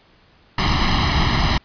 pink noise with comb filter, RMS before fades -17 dBFS, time 0.58-1.58 s, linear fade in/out 5 ms, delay 0.99 ms, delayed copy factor +0.8, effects pink hiss -54 dBFS RMS until 1.64 s + resampled to 11025 Hz

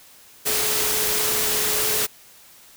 sine tone in noise, 426.7 Hz, G#4, 47 cents sharp, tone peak -31 dBFS, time 0.45-2.07 s, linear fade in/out 20 ms, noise white, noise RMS -22 dBFS, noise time 0.45-2.07 s, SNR -12 dB, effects white hiss -49 dBFS RMS until 2.76 s

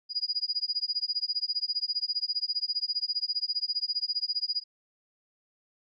sine tone with tremolo, 4893 Hz, D#8, 30 cents flat, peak -24 dBFS, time 0.09-4.64 s, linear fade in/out 50 ms, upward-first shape sine, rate 15 Hz, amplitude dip 100%, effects none

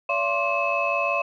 sine tone cluster, 571 / 677 / 1056 / 1157 / 2589 Hz, D5 / E5 / C6 / D6 / E7, -49 / +46 / +16 / -26 / -32 cents, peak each -27 / -27 / -26 / -34 / -25 dBFS, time 0.09-1.22 s, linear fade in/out 5 ms, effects tanh soft clip ceiling -12 dBFS

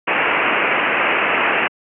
white low-pass noise, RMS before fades -17 dBFS, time 0.07-1.68 s, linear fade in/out 10 ms, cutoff 2800 Hz, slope 96 dB/octave, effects high-pass 300 Hz 12 dB/octave

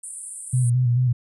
pink band-pass noise, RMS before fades -36 dBFS, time 0.03-0.7 s, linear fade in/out 5 ms, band 8400 to 9900 Hz, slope 96 dB/octave
sine tone with vibrato, 123.47 Hz, B2, in tune, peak -16 dBFS, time 0.53-1.13 s, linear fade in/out 10 ms, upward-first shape square, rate 4.6 Hz, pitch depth 45 cents each way
effects none

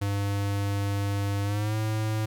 square tone with pitch glide, 100.4 to 108.86 Hz, G2 to A2, +42 to -18 cents, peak -26 dBFS, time 0.01-2.26 s, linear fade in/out 10 ms, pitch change +140 cents, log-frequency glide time 1.44-1.76 s, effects 11-bit

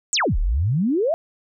sine exponential two-way sweep, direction down then up, 8372 to 33.21 to 696 Hz, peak -17 dBFS, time 0.13-1.14 s, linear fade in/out 0 ms, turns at 0.38 s, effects none

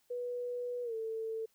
sine tone with pitch glide, 489.2 to 446 Hz, B4 to A4, -16 to +23 cents, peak -35 dBFS, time 0.1-1.46 s, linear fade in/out 10 ms, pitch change -161 cents, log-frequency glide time 0.83-0.94 s, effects white hiss -73 dBFS RMS until 1.54 s

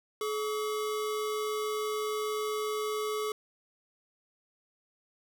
square tone pair together, 426.6 / 1139 Hz, G#4 / C#6, +46 / +47 cents, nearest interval octave + perfect fourth, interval 1701 cents, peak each -32 / -38 dBFS, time 0.21-3.32 s, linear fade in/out 2 ms, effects none

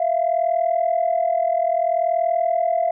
sine tone pair together, 659.3 / 699.9 Hz, E5 / F5, 0 / +4 cents, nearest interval minor second, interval 104 cents, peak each -19 dBFS, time 0-2.91 s, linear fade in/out 5 ms, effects tanh soft clip ceiling -11 dBFS

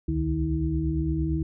sine tone cluster, 65.3 / 74.1 / 154.8 / 321.8 Hz, C2 / D2 / D#3 / E4, -3 / +16 / -9 / -42 cents, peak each -33 / -28 / -28 / -28 dBFS, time 0.08-1.43 s, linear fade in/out 5 ms, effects none

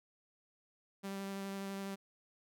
sawtooth tone with vibrato, 196 Hz, G3, in tune, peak -36 dBFS, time 1.03-1.96 s, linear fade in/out 20 ms, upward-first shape square, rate 12 Hz, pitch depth 8 cents each way, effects none

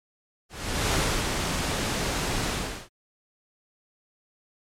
pink noise with ADSR envelope, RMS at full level -23 dBFS, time 0.49-2.89 s, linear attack 440 ms, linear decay 310 ms, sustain -4 dB, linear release 390 ms, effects low-pass 9000 Hz 12 dB/octave + MP3 96 kbps

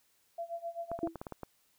sine tone with tremolo, 678 Hz, E5, 49 cents sharp, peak -34 dBFS, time 0.38-1.08 s, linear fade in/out 5 ms, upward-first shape sine, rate 7.7 Hz, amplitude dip 90%
clicks, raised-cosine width 1 ms, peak -26 dBFS, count 8, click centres 0.916 / 0.99 / 1.073 / 1.157 / 1.215 / 1.268 / 1.323 / 1.433 s
sine tone with exponential decay, 329.6 Hz, E4, in tune, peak -26 dBFS, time 1.03-1.17 s, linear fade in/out 2 ms, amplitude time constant 30 ms
effects white hiss -71 dBFS RMS until 1.78 s

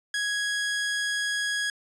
sawtooth tone, 1661.2 Hz, G#6, in tune, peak -22 dBFS, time 0.14-1.7 s, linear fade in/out 2 ms, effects resampled to 22050 Hz

